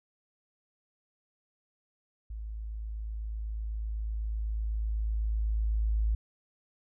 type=tone with level ramp; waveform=sine; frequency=54 Hz; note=A1; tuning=32 cents flat; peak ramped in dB=-36 to -24 dBFS; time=2.3-6.15 s; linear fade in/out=5 ms; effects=none